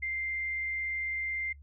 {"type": "tone with frequency modulation", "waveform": "sine", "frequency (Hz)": 2094, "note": "C7", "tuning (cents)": 1, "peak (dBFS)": -31, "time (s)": [0.02, 1.53], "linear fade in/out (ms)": 10, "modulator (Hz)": 83.9, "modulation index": 0.21, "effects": ["noise-tail reverb RT60 0.1 s tail -23 dB re dry", "added 71 Hz sine -49 dBFS peak until 1.62 s"]}